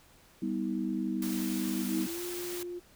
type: chord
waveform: sine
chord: G augmented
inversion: none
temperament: equal with one note detuned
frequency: 196 / 246.9 / 319 Hz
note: G3 / B3 / D#4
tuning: 0 / 0 / +43 cents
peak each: -34 dBFS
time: 0.42-2.07 s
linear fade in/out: 5 ms
type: noise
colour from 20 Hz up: white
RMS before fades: -41 dBFS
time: 1.22-2.63 s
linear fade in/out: 2 ms
type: tone with pitch glide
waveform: sine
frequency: 323.2 to 352.5 Hz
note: E4 to F4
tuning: -34 to +16 cents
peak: -36 dBFS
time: 1.78-2.8 s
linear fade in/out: 20 ms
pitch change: +150 cents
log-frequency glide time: 2.01-2.22 s
effects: pink hiss -60 dBFS RMS until 2.95 s